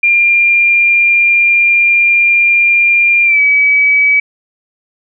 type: tone with pitch glide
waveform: sine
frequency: 2395 to 2283 Hz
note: D7 to D7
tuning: +33 to -50 cents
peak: -6 dBFS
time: 0.03-4.2 s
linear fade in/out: 5 ms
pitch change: -83 cents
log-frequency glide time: 3.24-3.4 s
effects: none